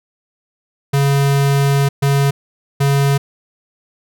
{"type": "tone bursts at uneven times", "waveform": "square", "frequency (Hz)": 139.7, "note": "C#3", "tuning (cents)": 14, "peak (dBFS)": -12, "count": 3, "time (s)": [[0.93, 1.89], [2.02, 2.31], [2.8, 3.18]], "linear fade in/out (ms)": 10, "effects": []}